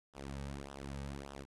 sawtooth tone with flanger, 69.3 Hz, C#2, in tune, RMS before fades -45 dBFS, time 0.13-1.46 s, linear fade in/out 50 ms, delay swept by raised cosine 0.44 to 2.94 ms, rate 1.7 Hz, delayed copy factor -0.85, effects resampled to 24000 Hz + 11-bit

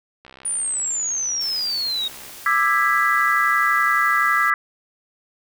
click train, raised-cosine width 0.3 ms, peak -26 dBFS, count 135, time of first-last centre 0.25-2.296 s, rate 65.5 Hz
sine exponential sweep, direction down, 9630 to 3729 Hz, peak -21 dBFS, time 0.45-2.08 s, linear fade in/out 5 ms
white noise, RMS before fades -39 dBFS, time 1.41-4.5 s, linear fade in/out 0 ms
sine chord, E dominant seventh, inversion third, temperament just, 1186.7 / 1318.5 / 1648.1 / 1977.8 Hz, D6 / E6 / G#6 / B6, +18 / 0 / -14 / +2 cents, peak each -21 dBFS, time 2.46-4.54 s, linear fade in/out 2 ms
effects none

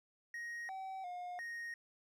triangle tone with pitch steps, 1878 / 765 / 715 / 1865 Hz, A#6 / G5 / F5 / A#6, +12 / -42 / +41 / 0 cents, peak -40 dBFS, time 0.34-1.74 s, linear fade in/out 2 ms, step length 350 ms, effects none

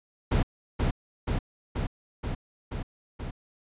brown noise with echo, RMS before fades -23 dBFS, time 0.31-0.43 s, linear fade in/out 10 ms, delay 480 ms, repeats 6, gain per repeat -2 dB, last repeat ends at 3.31 s, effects resampled to 8000 Hz

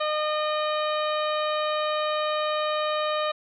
harmonic tone with a mistuned harmonic, 610 Hz, D#5, 34 cents flat, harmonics 1 / 2 / 3 / 4 / 5 / 6 / 7, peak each -26 / -28 / -37 / -38 / -37 / -37 / -44 dBFS, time 0-3.32 s, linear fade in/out 10 ms, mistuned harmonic 6, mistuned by +62 cents, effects none

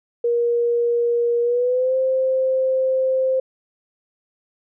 sine tone with pitch glide, 473.9 to 522.8 Hz, A#4 to C5, +28 to -1 cents, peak -16 dBFS, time 0.24-3.4 s, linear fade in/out 5 ms, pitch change +171 cents, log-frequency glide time 1.42-1.96 s, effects none

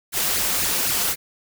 white noise with flanger, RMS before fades -22 dBFS, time 0.12-1.16 s, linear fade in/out 50 ms, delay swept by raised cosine 0.43 to 5.73 ms, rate 3.9 Hz, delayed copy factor +0.85, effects none

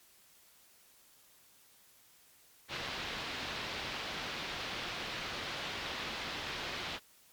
white low-pass noise, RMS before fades -40 dBFS, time 2.68-7 s, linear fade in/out 50 ms, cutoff 4100 Hz, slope 24 dB/octave, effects white hiss -63 dBFS RMS until 7.32 s + MP3 96 kbps

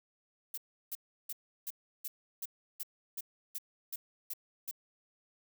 violet noise bursts, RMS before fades -39 dBFS, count 12, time 0.54-4.712 s, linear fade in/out 5 ms, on 36 ms, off 340 ms, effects none

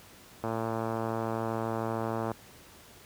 click train, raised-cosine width 1 ms, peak -18 dBFS, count 213, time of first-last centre 0.44-2.316 s, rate 113 Hz, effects pink hiss -53 dBFS RMS until 3.05 s + high-pass 60 Hz 12 dB/octave

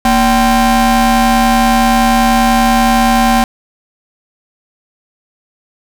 35% pulse ring-modulated tone, 268.6 Hz, C4, 46 cents sharp, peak -3 dBFS, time 0.05-3.44 s, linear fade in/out 2 ms, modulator 502 Hz, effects none

